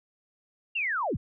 sine linear sweep, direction down, 2844 to 30.87 Hz, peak -26 dBFS, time 0.75-1.17 s, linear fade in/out 10 ms, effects none

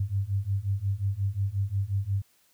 sine beating tone pair, 95.9 / 101.5 Hz, G2 / G#2, -37 / -39 cents, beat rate 5.6 Hz, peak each -29 / -28 dBFS, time 0-2.22 s, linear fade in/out 5 ms, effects white hiss -65 dBFS RMS until 2.53 s

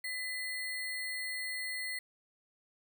sine tone with sample-and-hold, 2005 Hz, B6, 26 cents sharp, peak -35 dBFS, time 0.04-1.99 s, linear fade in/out 5 ms, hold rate 6300 Hz, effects none

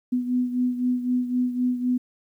sine beating tone pair, 248.2 / 252.1 Hz, B3 / B3, +9 / +36 cents, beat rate 3.9 Hz, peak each -22 / -28 dBFS, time 0.12-1.98 s, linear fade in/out 10 ms, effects 10-bit

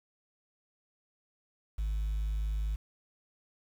sine tone, 52.4 Hz, G#1, 16 cents sharp, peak -27 dBFS, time 1.78-2.76 s, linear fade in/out 10 ms, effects tanh soft clip ceiling -28 dBFS + 9-bit

